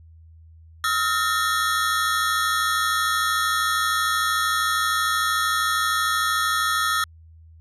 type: tone cluster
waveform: square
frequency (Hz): 1277 / 1390 / 1823 / 3359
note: D#6 / F6 / A#6 / G#7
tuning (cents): +45 / -9 / -39 / +19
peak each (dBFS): -24 / -27 / -27 / -30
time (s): 0.84-7.04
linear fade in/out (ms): 2
effects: added 81 Hz sine -45 dBFS peak until 7.6 s + resampled to 32000 Hz